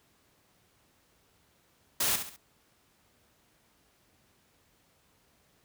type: noise with echo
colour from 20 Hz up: white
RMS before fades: -28 dBFS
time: 2-2.16 s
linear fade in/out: 5 ms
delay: 68 ms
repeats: 3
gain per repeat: -8 dB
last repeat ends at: 2.364 s
effects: pink hiss -67 dBFS RMS until 5.64 s + high-pass 60 Hz 12 dB/octave